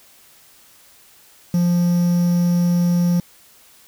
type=tone with quantisation; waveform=triangle; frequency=174.61 Hz; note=F3; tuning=in tune; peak=-12 dBFS; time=1.54-3.2 s; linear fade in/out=2 ms; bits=6; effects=white hiss -50 dBFS RMS until 3.87 s